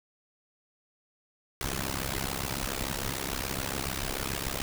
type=noise with amplitude modulation; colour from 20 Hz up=pink; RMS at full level=-29 dBFS; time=1.61-4.62 s; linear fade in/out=0 ms; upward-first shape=sine; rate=66.9 Hz; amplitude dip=95%; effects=none